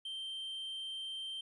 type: tone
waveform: triangle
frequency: 3136 Hz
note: G7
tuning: in tune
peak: -38 dBFS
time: 0.05-1.41 s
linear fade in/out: 5 ms
effects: resampled to 24000 Hz + 13-bit